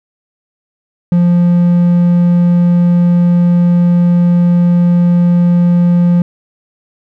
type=tone; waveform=triangle; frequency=174.61 Hz; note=F3; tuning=in tune; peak=-4 dBFS; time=1.12-6.22 s; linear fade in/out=2 ms; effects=none